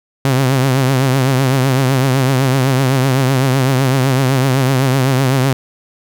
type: tone with vibrato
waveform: sawtooth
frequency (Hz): 132.1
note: C3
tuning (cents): +17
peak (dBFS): -7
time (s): 0.25-5.53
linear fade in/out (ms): 0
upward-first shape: triangle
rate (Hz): 7.9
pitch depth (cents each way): 99
effects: none